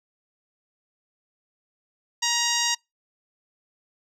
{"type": "tone with low-pass filter", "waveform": "10% pulse", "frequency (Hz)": 945, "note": "A#5", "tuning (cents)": 23, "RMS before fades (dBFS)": -24, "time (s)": [2.22, 2.75], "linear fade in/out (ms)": 10, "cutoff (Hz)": 7200, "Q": 3.4, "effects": ["noise-tail reverb RT60 0.2 s tail -26 dB re dry"]}